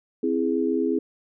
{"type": "chord", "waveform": "sine", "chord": "C augmented", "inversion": "none", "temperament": "equal", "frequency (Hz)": [261.6, 329.6, 415.3], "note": ["C4", "E4", "G#4"], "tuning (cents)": [0, 0, 0], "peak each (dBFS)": -25, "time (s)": [0.23, 0.99], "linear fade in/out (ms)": 5, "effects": []}